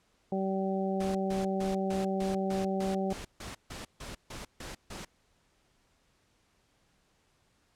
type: harmonic tone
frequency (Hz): 192.2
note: G3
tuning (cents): -34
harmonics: 1 / 2 / 3 / 4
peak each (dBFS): -31 / -34 / -36 / -37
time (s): 0.32-3.13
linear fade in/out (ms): 2
type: noise bursts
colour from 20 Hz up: pink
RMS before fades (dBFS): -42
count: 14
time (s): 1-5.05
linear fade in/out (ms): 5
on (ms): 150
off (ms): 150
effects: pink hiss -70 dBFS RMS until 7.75 s + low-pass 9000 Hz 12 dB/octave